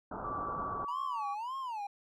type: low-pass noise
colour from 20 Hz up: white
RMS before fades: -41 dBFS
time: 0.11-0.85 s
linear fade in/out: 5 ms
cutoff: 1400 Hz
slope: 96 dB/octave
type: tone with pitch glide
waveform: sine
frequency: 1159 to 1134.5 Hz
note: D6 to C#6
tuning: -23 to +40 cents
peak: -36 dBFS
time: 0.23-1.35 s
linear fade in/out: 20 ms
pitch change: -37 cents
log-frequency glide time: 0.34-1.04 s
type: tone with vibrato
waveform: triangle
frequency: 932.3 Hz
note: A#5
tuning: in tune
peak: -34 dBFS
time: 0.88-1.87 s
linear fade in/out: 5 ms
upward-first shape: sine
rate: 1.8 Hz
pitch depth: 250 cents each way
effects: none